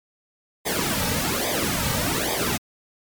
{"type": "noise with flanger", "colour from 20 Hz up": "pink", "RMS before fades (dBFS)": -24, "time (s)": [0.65, 2.58], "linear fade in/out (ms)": 20, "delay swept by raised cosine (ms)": [0.71, 2.91], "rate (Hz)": 1.2, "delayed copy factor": -0.9, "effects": ["MP3 96 kbps"]}